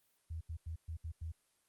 sine tone bursts at uneven times, 81.1 Hz, E2, 28 cents flat, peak -39 dBFS, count 6, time 0.3-0.41 / 0.49-0.57 / 0.66-0.76 / 0.88-0.97 / 1.04-1.12 / 1.21-1.32 s, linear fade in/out 10 ms, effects white hiss -75 dBFS RMS until 1.68 s + Opus 32 kbps

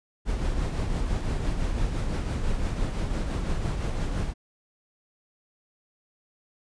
brown noise with tremolo, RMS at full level -25 dBFS, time 0.25-4.34 s, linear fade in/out 50 ms, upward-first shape triangle, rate 5.9 Hz, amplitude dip 45%, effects resampled to 22050 Hz

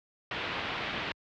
white low-pass noise, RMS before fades -35 dBFS, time 0.31-1.12 s, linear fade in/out 2 ms, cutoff 3300 Hz, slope 24 dB/octave, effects high-pass 60 Hz 12 dB/octave + low-pass 5000 Hz 12 dB/octave

